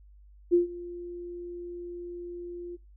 sine tone with ADSR envelope, 349.4 Hz, F4, 1 cent sharp, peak -16 dBFS, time 0.51-2.77 s, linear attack 29 ms, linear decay 130 ms, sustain -20 dB, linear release 23 ms, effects noise-tail reverb RT60 0.3 s tail -24 dB re dry + added 50 Hz sine -51 dBFS peak until 2.96 s

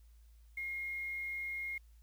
sine tone with quantisation, 2142 Hz, C7, 40 cents sharp, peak -37 dBFS, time 0.57-1.78 s, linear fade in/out 5 ms, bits 10, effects added 56 Hz sine -57 dBFS peak until 2.02 s + white hiss -75 dBFS RMS until 2.02 s

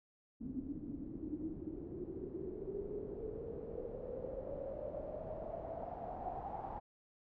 pink noise with low-pass filter sweep, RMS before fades -44 dBFS, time 0.4-6.8 s, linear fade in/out 20 ms, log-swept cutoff 260 to 820 Hz, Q 9.7, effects none

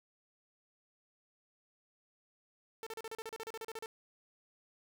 sawtooth tone bursts, 446.7 Hz, A4, 26 cents sharp, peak -37 dBFS, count 15, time 2.83-3.859 s, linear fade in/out 0 ms, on 35 ms, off 36 ms, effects none

